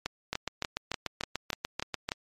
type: two click trains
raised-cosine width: 0.2 ms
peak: -13 / -13 dBFS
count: 13 / 8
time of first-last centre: 0.33-2.09 / 0.06-2.119 s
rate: 6.82 / 3.4 Hz
effects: MP3 64 kbps